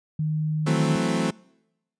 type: tone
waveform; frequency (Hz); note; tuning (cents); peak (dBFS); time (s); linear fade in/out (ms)
sine; 154.6; D#3; -11; -22; 0.19-0.96; 5
type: chord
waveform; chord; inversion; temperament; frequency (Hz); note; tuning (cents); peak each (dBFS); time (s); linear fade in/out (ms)
30% pulse; F# half-diminished seventh; third; equal; 164.81 / 185 / 220 / 261.6; E3 / F#3 / A3 / C4; 0 / 0 / 0 / 0; -25; 0.66-1.31; 10
effects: noise-tail reverb RT60 0.9 s tail -25 dB re dry + resampled to 22050 Hz